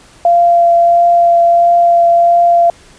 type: tone with vibrato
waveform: sine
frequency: 688 Hz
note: F5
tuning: 26 cents flat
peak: -5 dBFS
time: 0.25-2.7 s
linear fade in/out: 2 ms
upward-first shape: triangle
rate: 1.5 Hz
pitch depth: 11 cents each way
effects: pink hiss -42 dBFS RMS until 2.98 s + resampled to 22050 Hz

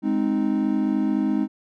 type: chord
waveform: triangle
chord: Ab major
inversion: none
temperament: equal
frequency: 207.7 / 261.6 / 311.1 Hz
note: Ab3 / C4 / Eb4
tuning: 0 / 0 / 0 cents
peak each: -22 dBFS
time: 0.02-1.48 s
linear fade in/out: 50 ms
effects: none

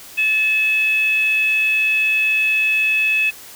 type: tone with frequency modulation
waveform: sine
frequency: 2584 Hz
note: E7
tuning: 35 cents flat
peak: -14 dBFS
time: 0.17-3.31 s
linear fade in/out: 20 ms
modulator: 839 Hz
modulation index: 0.27
effects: white hiss -39 dBFS RMS until 3.55 s

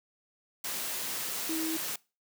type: tone in noise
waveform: sine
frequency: 321.5 Hz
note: E4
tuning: 43 cents flat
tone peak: -31 dBFS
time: 1.49-1.77 s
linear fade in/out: 5 ms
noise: white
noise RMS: -35 dBFS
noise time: 0.64-1.96 s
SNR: +1 dB
effects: noise-tail reverb RT60 0.3 s tail -23 dB re dry + high-pass 150 Hz 12 dB/octave

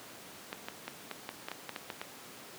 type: clicks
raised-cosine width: 0.3 ms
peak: -21 dBFS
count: 11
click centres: 0.529 / 0.685 / 0.88 / 1.113 / 1.291 / 1.485 / 1.516 / 1.693 / 1.762 / 1.902 / 2.015 s
effects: pink hiss -49 dBFS RMS until 2.58 s + high-pass 200 Hz 12 dB/octave

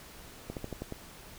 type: slowing click train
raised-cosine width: 2 ms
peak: -23 dBFS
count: 6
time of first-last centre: 0.5-0.923 s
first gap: 68 ms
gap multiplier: 1.11
effects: pink hiss -50 dBFS RMS until 1.38 s

